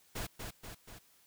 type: noise with echo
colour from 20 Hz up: pink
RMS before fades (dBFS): -39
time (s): 0.15-0.27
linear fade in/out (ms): 10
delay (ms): 240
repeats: 3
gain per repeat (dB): -4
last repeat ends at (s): 0.99
effects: white hiss -66 dBFS RMS until 1.26 s